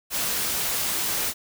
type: noise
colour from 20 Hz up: white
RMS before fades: -26 dBFS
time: 0.1-1.34 s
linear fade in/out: 50 ms
effects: none